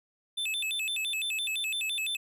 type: tone with vibrato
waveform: square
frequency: 3029 Hz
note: F#7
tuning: 40 cents sharp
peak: -30 dBFS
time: 0.37-2.17 s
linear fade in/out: 10 ms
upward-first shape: square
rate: 5.9 Hz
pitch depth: 270 cents each way
effects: none